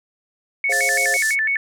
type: tone with vibrato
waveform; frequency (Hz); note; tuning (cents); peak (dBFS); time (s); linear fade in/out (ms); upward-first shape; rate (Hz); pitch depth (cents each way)
sine; 1975.5; B6; 0; -17; 0.64-1.57; 2; square; 6; 200
type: chord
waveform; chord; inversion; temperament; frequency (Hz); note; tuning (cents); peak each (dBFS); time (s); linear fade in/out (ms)
sine; F minor; first; equal with one note detuned; 415.3 / 534.6 / 698.5; Ab4 / C5 / F5; 0 / +37 / 0; -33 / -27 / -27; 0.69-1.17; 5
type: band-pass noise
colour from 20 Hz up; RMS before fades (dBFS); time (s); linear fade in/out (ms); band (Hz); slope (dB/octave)
pink; -27; 0.69-1.36; 50; 5500 to 10000; 24
effects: none